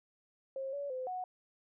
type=tone with pitch steps; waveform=sine; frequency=536 / 568 / 513 / 736 Hz; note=C5 / C#5 / C5 / F#5; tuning=+42 / +42 / -34 / -9 cents; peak=-36 dBFS; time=0.56-1.24 s; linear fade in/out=2 ms; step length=170 ms; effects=none